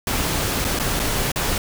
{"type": "noise with dropouts", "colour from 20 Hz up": "pink", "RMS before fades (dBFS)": -22, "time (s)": [0.07, 1.58], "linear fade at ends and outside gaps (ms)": 2, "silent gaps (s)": [[0.644, 0.648], [0.79, 0.797], [0.994, 0.998], [1.318, 1.359]], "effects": []}